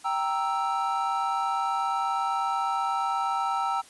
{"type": "chord", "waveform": "triangle", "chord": "E diminished", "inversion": "first", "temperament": "equal", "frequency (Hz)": [784, 932.3, 1318.5], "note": ["G5", "Bb5", "E6"], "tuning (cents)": [0, 0, 0], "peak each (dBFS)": [-27, -28, -27], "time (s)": [0.04, 3.82], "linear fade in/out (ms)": 20, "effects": ["white hiss -52 dBFS RMS until 3.89 s", "resampled to 24000 Hz"]}